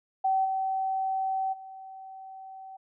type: tone with level steps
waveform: sine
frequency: 766 Hz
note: G5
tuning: 40 cents flat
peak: -22 / -26 / -41 dBFS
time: 0.24-2.77 s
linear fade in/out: 10 ms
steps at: 0.44 / 1.52 s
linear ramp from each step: 20 ms
effects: none